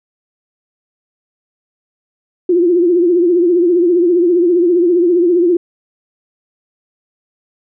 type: tone with vibrato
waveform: sine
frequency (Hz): 349.2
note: F4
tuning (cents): 0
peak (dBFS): -8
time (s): 2.49-5.57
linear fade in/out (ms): 5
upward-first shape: triangle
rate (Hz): 15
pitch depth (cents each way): 100
effects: none